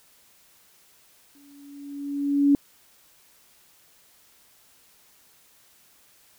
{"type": "tone with exponential growth", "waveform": "sine", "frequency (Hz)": 283.5, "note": "C#4", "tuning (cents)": 39, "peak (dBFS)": -13, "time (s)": [1.35, 2.55], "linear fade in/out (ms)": 1, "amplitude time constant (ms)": 260, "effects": ["white hiss -58 dBFS RMS until 6.38 s"]}